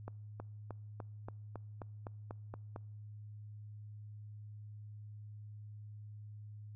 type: accelerating click train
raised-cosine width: 1 ms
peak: -30 dBFS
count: 11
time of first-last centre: 0.08-2.761 s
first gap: 320 ms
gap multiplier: 0.96
effects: noise-tail reverb RT60 0.9 s tail -26 dB re dry + added 105 Hz sine -47 dBFS peak until 6.75 s